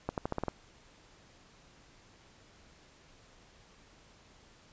accelerating click train, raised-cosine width 1 ms, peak -18 dBFS, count 7, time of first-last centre 0.09-0.483 s, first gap 88 ms, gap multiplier 0.88, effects pink hiss -60 dBFS RMS until 4.72 s + resampled to 16000 Hz

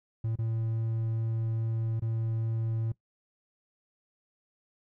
triangle tone with dropouts, 112.8 Hz, A2, 44 cents sharp, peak -26 dBFS, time 0.24-2.92 s, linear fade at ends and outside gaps 5 ms, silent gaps 0.357-0.387 / 1.997-2.02 s, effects noise-tail reverb RT60 0.1 s tail -20 dB re dry

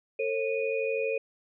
sine tone cluster, 448.7 / 541 / 2471 Hz, A4 / C#5 / D#7, +34 / -42 / -13 cents, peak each -29 / -31 / -34 dBFS, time 0.19-1.18 s, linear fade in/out 5 ms, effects none

